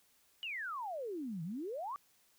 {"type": "exponential two-way sweep", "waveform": "sine", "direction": "down then up", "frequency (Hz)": [3000, 154.8, 1195], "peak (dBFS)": -38, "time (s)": [0.43, 1.96], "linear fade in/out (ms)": 0, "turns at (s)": 1.43, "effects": ["white hiss -70 dBFS RMS until 2.38 s"]}